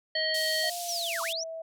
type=harmonic tone; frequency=631 Hz; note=D#5; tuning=24 cents sharp; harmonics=1 / 3 / 5 / 7; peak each=-32 / -31 / -34 / -30 dBFS; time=0.15-0.7 s; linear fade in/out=5 ms
type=band-pass noise; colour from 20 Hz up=pink; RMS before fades=-38 dBFS; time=0.34-1.33 s; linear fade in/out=5 ms; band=3700 to 14000 Hz; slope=24 dB/octave
type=tone with pitch glide; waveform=sine; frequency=698 to 651.3 Hz; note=F5 to E5; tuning=-1 to -21 cents; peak=-35 dBFS; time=0.63-1.62 s; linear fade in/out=5 ms; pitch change=-120 cents; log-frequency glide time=0.81-1.41 s
type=linear two-way sweep; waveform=sine; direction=down then up; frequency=6150 to 914 to 6150 Hz; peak=-31 dBFS; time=0.88-1.44 s; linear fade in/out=10 ms; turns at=1.22 s
effects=none